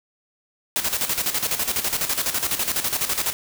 white noise with tremolo, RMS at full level -22 dBFS, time 0.76-3.33 s, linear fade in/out 0 ms, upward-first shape square, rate 12 Hz, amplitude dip 65%, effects none

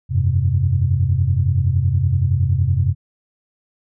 sine chord, F suspended second, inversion none, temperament equal, 87.31 / 98 / 130.81 Hz, F2 / G2 / C3, 0 / 0 / 0 cents, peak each -18 dBFS, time 0.09-2.95 s, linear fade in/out 50 ms, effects tanh soft clip ceiling -4 dBFS

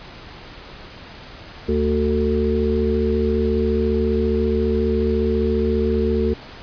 harmonic tone, 74.6 Hz, D2, 28 cents sharp, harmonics 1 / 3 / 5 / 6, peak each -22 / -22 / -22 / -22 dBFS, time 1.68-6.34 s, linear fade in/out 10 ms, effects pink hiss -39 dBFS RMS until 6.62 s + resampled to 11025 Hz

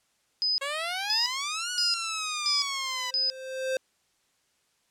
sine tone bursts, 5010 Hz, D#8, 11 cents sharp, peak -23 dBFS, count 5, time 0.42-3.3 s, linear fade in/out 0 ms, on 160 ms, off 520 ms
10% pulse exponential two-way sweep, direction up then down, 542 to 1471 to 985 Hz, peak -21 dBFS, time 0.61-3.11 s, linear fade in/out 10 ms, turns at 1.71 s
square tone with exponential growth, 523.3 Hz, C5, in tune, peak -25 dBFS, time 2.71-3.77 s, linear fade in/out 2 ms, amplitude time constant 230 ms
effects white hiss -70 dBFS RMS until 4.9 s + low-pass 9000 Hz 12 dB/octave

